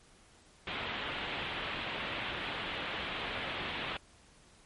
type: low-pass noise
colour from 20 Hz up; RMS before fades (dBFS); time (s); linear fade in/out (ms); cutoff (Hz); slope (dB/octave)
white; -38; 0.67-3.97; 2; 3500; 48
effects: pink hiss -61 dBFS RMS until 4.65 s + MP3 48 kbps